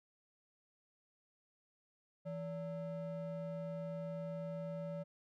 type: ring-modulated tone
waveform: triangle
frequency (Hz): 370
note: F#4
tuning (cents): 0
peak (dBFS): -35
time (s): 2.25-5.04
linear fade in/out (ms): 20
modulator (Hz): 204
effects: none